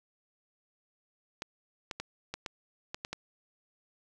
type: clicks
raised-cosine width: 0.2 ms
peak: -19 dBFS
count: 8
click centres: 1.421 / 1.912 / 2 / 2.34 / 2.462 / 2.945 / 3.049 / 3.13 s
effects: none